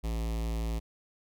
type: tone with notch filter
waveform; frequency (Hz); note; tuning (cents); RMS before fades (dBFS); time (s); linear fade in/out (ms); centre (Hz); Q
square; 55.9; A1; +28; -32; 0.03-0.8; 20; 1500; 1.7
effects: none